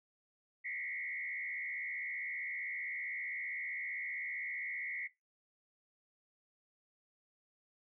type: tone with frequency modulation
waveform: sine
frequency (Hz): 2075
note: C7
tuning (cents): -15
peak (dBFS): -38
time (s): 0.64-5.08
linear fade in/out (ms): 20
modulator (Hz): 75.4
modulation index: 2
effects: noise-tail reverb RT60 0.2 s tail -19 dB re dry